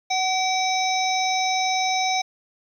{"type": "harmonic tone with a mistuned harmonic", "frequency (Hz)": 766, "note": "G5", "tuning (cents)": -40, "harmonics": [1, 3, 5, 7, 8], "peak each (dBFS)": [-22, -27, -29, -30, -31], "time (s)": [0.1, 2.22], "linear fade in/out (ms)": 10, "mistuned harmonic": 1, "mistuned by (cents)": -42, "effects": ["9-bit"]}